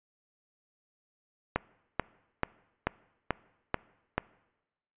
click train, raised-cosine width 0.5 ms, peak -11 dBFS, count 7, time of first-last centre 1.56-4.18 s, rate 2.29 Hz, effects noise-tail reverb RT60 1.0 s tail -22 dB re dry + resampled to 8000 Hz

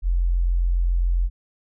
sine tone, 43.65 Hz, F1, in tune, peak -17 dBFS, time 0.02-1.3 s, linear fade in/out 50 ms, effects none

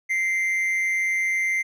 triangle tone with amplitude modulation, 2086 Hz, C7, 6 cents flat, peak -17 dBFS, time 0.09-1.63 s, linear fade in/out 20 ms, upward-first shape sine, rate 188 Hz, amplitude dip 45%, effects none

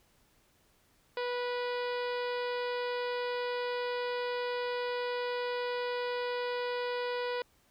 harmonic tone, 490 Hz, B4, 14 cents flat, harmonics 1 / 2 / 3 / 4 / 5 / 6 / 7 / 8 / 9 / 10, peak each -33 / -39 / -43 / -45 / -47 / -49 / -50 / -51 / -52 / -53 dBFS, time 1.17-7.42 s, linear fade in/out 2 ms, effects pink hiss -68 dBFS RMS until 7.7 s

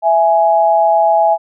sine tone pair together, 661.9 / 834 Hz, E5 / G#5, +7 / +7 cents, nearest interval major third, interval 400 cents, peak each -11 dBFS, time 0.02-1.38 s, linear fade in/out 50 ms, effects none

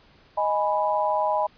sine chord, G# minor, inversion second, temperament equal, 622.3 / 830.6 / 987.8 Hz, D#5 / G#5 / B5, 0 / 0 / 0 cents, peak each -25 dBFS, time 0.37-1.47 s, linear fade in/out 10 ms, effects pink hiss -56 dBFS RMS until 1.57 s + resampled to 11025 Hz

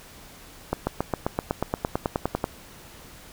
accelerating click train, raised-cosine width 1 ms, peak -9 dBFS, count 16, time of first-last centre 0.73-2.441 s, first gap 140 ms, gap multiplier 0.97, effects pink hiss -47 dBFS RMS until 3.32 s

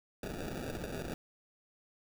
white noise with sample-and-hold, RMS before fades -40 dBFS, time 0.23-1.14 s, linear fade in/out 2 ms, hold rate 1050 Hz, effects none

